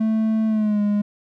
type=tone with pitch glide; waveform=triangle; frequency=220 to 206.5 Hz; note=A3 to G#3; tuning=0 to -10 cents; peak=-15 dBFS; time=0-1.02 s; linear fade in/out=10 ms; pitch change=-110 cents; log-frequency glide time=0.47-0.81 s; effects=none